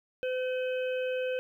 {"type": "harmonic tone", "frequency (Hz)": 510, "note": "C5", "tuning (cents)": -44, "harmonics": [1, 3, 5, 6], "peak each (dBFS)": [-29, -41, -41, -47], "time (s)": [0.23, 1.39], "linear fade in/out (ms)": 0, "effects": ["11-bit"]}